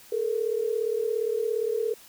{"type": "tone pair together", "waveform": "sine", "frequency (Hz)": [428.9, 466.2], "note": ["A4", "A#4"], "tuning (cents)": [-44, 0], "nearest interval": "minor second", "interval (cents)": 144, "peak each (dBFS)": -27, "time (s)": [0.12, 1.94], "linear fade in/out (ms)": 5, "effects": ["white hiss -51 dBFS RMS until 2.08 s"]}